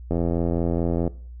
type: click train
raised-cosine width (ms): 2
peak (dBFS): -11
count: 83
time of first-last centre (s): 0.11-1.077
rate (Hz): 84.8
effects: noise-tail reverb RT60 0.5 s tail -20 dB re dry + added 60 Hz sine -36 dBFS peak until 1.4 s